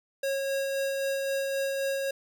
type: tone with tremolo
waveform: square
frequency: 546 Hz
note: C#5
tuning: 26 cents flat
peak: -27 dBFS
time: 0.23-2.11 s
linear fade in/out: 5 ms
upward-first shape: sine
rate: 3.8 Hz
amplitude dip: 25%
effects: none